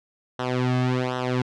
sawtooth tone with flanger, 126.4 Hz, B2, 41 cents sharp, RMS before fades -24 dBFS, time 0.39-1.42 s, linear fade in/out 5 ms, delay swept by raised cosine 0.43 to 2.13 ms, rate 1.3 Hz, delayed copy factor -0.95, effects low-pass 4000 Hz 12 dB/octave

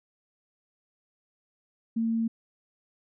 sine tone, 227.1 Hz, A#3, 45 cents flat, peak -24 dBFS, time 1.96-2.28 s, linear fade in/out 10 ms, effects none

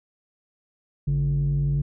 sine tone pair together, 53.79 / 142.7 Hz, A1 / D3, -39 / -49 cents, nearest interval octave + perfect fourth, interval 1690 cents, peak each -25 / -19 dBFS, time 1.07-1.82 s, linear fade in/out 10 ms, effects tanh soft clip ceiling -17 dBFS

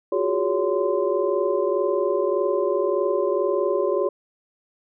sine tone cluster, 346.3 / 369.4 / 411.2 / 563 / 1034 Hz, F4 / F#4 / G#4 / C#5 / C6, -15 / -3 / -17 / +27 / -21 cents, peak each -32 / -24 / -24 / -24 / -31 dBFS, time 0.12-4.09 s, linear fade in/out 5 ms, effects none

